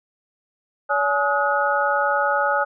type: tone cluster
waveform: sine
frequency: 569 / 845 / 1265 / 1455 Hz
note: C#5 / G#5 / D#6 / F#6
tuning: +45 / +30 / +28 / -29 cents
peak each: -23 dBFS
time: 0.89-2.65 s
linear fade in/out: 20 ms
effects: none